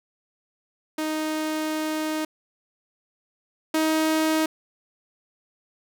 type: tone pair in turn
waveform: sawtooth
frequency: 311.1 / 315.3 Hz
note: D#4 / D#4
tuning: 0 / +23 cents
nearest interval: unison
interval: 23 cents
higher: second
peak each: -21 / -16 dBFS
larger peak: second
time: 0.98-2.25 / 3.74-4.46 s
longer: first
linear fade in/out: 5 ms
effects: none

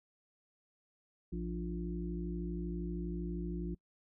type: harmonic tone with a mistuned harmonic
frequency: 58.27 Hz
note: A#1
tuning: in tune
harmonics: 1 / 3 / 5 / 6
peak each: -40 / -39 / -45 / -44 dBFS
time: 1.32-3.75 s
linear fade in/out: 10 ms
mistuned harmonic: 5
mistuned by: +33 cents
effects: noise-tail reverb RT60 0.1 s tail -25 dB re dry

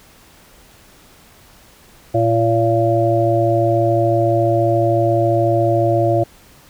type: harmonic tone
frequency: 114.1 Hz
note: A#2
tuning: 37 cents flat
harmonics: 1 / 3 / 5 / 6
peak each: -18 / -18 / -18 / -18 dBFS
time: 2.14-6.24 s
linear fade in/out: 10 ms
effects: pink hiss -47 dBFS RMS until 6.69 s

